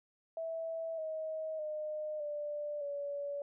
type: tone with pitch steps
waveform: sine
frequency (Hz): 654 / 632.1 / 610.9 / 590.4 / 570.7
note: E5 / D#5 / D#5 / D5 / D5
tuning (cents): -14 / +27 / -32 / +9 / -50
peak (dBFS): -36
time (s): 0.37-3.42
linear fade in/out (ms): 2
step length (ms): 610
effects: none